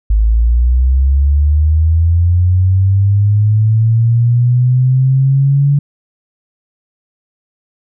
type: linear sweep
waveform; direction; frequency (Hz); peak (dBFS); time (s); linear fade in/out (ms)
sine; up; 51.91 to 143.3; -7; 0.1-5.79; 5
effects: none